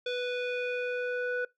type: tone with low-pass filter sweep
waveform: square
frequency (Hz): 493.9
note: B4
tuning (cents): 0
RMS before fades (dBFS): -32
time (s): 0.06-1.45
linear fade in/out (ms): 5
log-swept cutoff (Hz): 3500 to 1600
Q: 3.1
effects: noise-tail reverb RT60 0.2 s tail -23 dB re dry